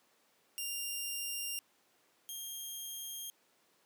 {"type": "tone pair in turn", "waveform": "10% pulse", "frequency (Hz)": [2794, 3222], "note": ["F7", "G7"], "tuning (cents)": [0, 47], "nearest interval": "major second", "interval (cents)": 247, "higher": "second", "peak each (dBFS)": [-28, -33], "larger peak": "first", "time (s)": [[0.58, 1.59], [2.29, 3.3]], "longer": "neither", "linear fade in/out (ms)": 0, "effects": ["pink hiss -70 dBFS RMS until 3.85 s", "high-pass 300 Hz 12 dB/octave"]}